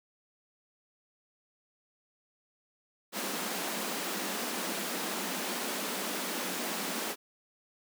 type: high-pass noise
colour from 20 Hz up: pink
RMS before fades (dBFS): -35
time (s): 3.12-7.16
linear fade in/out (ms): 50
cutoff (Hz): 180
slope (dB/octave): 96
effects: none